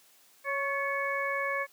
harmonic tone with a mistuned harmonic, 554.4 Hz, C#5, in tune, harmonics 1 / 2 / 3 / 4, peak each -34 / -34 / -34 / -34 dBFS, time 0.44-1.67 s, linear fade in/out 50 ms, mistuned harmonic 3, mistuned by +54 cents, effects white hiss -61 dBFS RMS until 1.72 s + high-pass 200 Hz 12 dB/octave

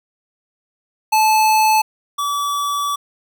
square tone pair in turn, 869 / 1149.3 Hz, A5 / D6, -22 / -38 cents, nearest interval perfect fourth, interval 484 cents, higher second, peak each -12 / -19 dBFS, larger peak first, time 1.12-1.82 / 2.18-2.96 s, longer second, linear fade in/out 10 ms, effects none

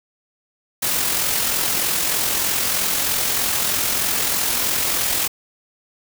white noise with amplitude modulation, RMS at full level -19 dBFS, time 0.82-5.28 s, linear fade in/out 10 ms, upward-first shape sine, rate 43.2 Hz, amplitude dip 35%, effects none

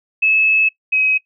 sine tone pair in turn, 2596 / 2541 Hz, E7 / D#7, -27 / +36 cents, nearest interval unison, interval 37 cents, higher first, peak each -11 / -12 dBFS, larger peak first, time 0.22-0.69 / 0.92-1.18 s, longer first, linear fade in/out 10 ms, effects noise-tail reverb RT60 0.1 s tail -19 dB re dry

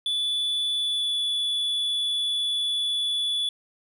triangle tone with pitch glide, 3462 to 3438 Hz, A7 to A7, -29 to -41 cents, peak -22 dBFS, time 0.06-3.49 s, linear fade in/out 2 ms, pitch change -12 cents, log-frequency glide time 0.74-1.18 s, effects none

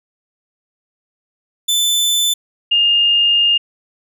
sawtooth / sine tone pair in turn, 3520 / 2825 Hz, A7 / F7, 0 / +19 cents, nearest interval major third, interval 381 cents, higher first, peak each -10 dBFS, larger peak neither, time 1.68-2.34 / 2.71-3.58 s, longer second, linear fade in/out 10 ms, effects none

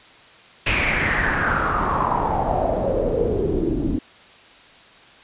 pink noise with low-pass filter sweep, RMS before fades -21 dBFS, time 0.66-3.99 s, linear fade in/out 10 ms, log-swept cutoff 2600 to 280 Hz, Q 5.7, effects white hiss -47 dBFS RMS until 5.23 s + resampled to 8000 Hz

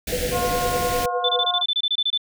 pink band-stop noise, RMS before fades -27 dBFS, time 0.07-1.06 s, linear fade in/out 5 ms, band 730 to 1600 Hz, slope 48 dB/octave
sine tone with tremolo, 493.9 Hz, B4, in tune, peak -20 dBFS, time 0.12-1.45 s, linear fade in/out 5 ms, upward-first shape triangle, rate 9.8 Hz, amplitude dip 95%
harmonic tone, 356.4 Hz, F4, 35 cents sharp, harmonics 2 / 3 / 4, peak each -25 / -28 / -35 dBFS, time 0.31-1.64 s, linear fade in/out 50 ms
sine tone bursts, 3520 Hz, A7, in tune, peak -18 dBFS, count 13, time 1.24-2.177 s, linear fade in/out 5 ms, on 49 ms, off 25 ms
effects none

